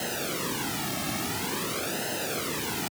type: noise with flanger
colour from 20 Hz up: pink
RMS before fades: -31 dBFS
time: 0-2.88 s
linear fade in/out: 2 ms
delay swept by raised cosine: 0.86 to 2.06 ms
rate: 0.48 Hz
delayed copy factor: -1
effects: high-pass 100 Hz 12 dB/octave